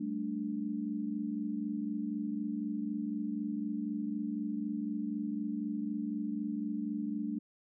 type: chord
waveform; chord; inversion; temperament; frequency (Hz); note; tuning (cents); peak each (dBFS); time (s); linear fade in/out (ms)
sine; G suspended second; none; equal; 196 / 220 / 293.7; G3 / A3 / D4; 0 / 0 / 0; -40 / -36 / -37; 0-7.39; 10
effects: none